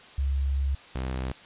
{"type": "tone pair in turn", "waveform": ["sine", "sawtooth"], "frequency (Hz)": [68.5, 64.5], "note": ["C#2", "C2"], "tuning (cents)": [-20, -24], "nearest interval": "minor second", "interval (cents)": 104, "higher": "first", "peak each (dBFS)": [-23, -25], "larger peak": "first", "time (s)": [[0.18, 0.75], [0.95, 1.32]], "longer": "first", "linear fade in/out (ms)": 5, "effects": ["white hiss -49 dBFS RMS until 1.45 s", "resampled to 8000 Hz"]}